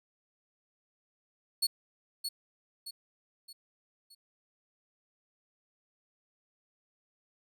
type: tone with echo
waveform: sawtooth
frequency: 4389 Hz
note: C#8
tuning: 18 cents flat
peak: -23 dBFS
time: 1.62-1.67 s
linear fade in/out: 10 ms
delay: 620 ms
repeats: 4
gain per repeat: -7 dB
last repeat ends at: 4.15 s
effects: none